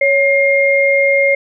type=tone pair together; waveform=sine; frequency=554.4 / 2125 Hz; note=C#5 / C7; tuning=0 / +26 cents; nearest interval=octave + major seventh; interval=2326 cents; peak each=-12 dBFS; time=0.01-1.35 s; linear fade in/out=5 ms; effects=none